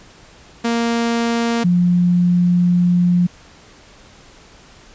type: tone pair in turn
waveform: sawtooth / sine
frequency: 233.1 / 176.71 Hz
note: A#3 / F3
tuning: 0 / +21 cents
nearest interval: perfect fourth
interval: 479 cents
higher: first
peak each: -12 / -11 dBFS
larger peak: second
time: 0.64-1.64 / 1.64-3.27 s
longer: second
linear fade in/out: 10 ms
effects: pink hiss -45 dBFS RMS until 4.94 s + resampled to 16000 Hz